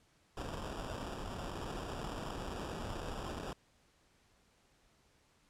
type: noise with sample-and-hold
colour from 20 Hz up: pink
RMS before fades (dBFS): -42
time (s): 0.37-3.53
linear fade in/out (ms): 0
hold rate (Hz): 2100
effects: pink hiss -70 dBFS RMS until 5.49 s + low-pass 9000 Hz 12 dB/octave

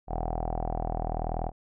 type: tone with low-pass filter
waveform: sawtooth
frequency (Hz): 40.46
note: E1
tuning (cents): -32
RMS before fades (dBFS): -31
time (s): 0.07-1.52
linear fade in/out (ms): 50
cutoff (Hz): 750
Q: 8.8
effects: none

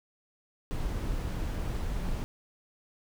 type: noise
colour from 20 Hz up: brown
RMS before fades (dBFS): -32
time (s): 0.71-2.24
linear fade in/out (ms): 0
effects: none

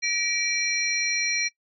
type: tone cluster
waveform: sine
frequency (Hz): 1916 / 2334 / 4165 / 5670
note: A#6 / D7 / C8 / F8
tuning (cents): +47 / -11 / -9 / +25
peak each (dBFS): -34 / -26 / -30 / -30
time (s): 0.02-1.49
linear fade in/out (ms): 20
effects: noise-tail reverb RT60 0.1 s tail -20 dB re dry

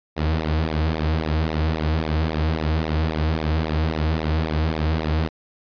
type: tone with flanger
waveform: sawtooth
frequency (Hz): 78.5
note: D#2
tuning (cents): +16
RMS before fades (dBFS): -22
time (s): 0.16-5.29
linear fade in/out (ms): 20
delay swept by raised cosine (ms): 0.64 to 5.24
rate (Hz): 3.7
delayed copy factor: -0.8
effects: resampled to 11025 Hz

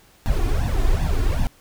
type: noise with flanger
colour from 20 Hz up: brown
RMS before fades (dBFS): -19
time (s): 0.26-1.47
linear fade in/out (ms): 0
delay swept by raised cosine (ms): 1.1 to 2.9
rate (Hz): 2.6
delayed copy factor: +0.9
effects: pink hiss -54 dBFS RMS until 1.6 s

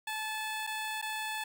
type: tone with dropouts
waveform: 15% pulse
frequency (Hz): 868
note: A5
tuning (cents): -24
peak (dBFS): -28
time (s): 0.07-1.44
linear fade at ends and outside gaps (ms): 5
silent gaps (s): 0.668-0.672 / 1.016-1.024
effects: none

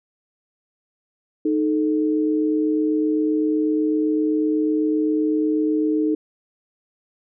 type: tone pair together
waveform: sine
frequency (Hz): 308.7 / 436.6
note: D#4 / A4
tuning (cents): -14 / -13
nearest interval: tritone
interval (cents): 601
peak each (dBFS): -18 / -24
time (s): 1.45-6.15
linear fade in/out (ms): 5
effects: none

